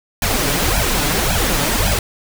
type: noise with flanger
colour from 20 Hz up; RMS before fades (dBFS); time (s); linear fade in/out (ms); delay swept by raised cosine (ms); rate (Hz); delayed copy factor
pink; -17; 0.22-1.99; 2; 1.2 to 7; 1.8; +1
effects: none